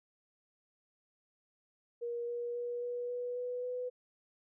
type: tone with pitch steps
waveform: sine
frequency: 474.3 / 478.2 / 482 / 485.9 / 489.9 / 493.9 / 497.9 Hz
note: A#4 / A#4 / B4 / B4 / B4 / B4 / B4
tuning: +30 / +44 / -42 / -28 / -14 / 0 / +14 cents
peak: -35 dBFS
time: 2.01-3.9 s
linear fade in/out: 20 ms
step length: 270 ms
effects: none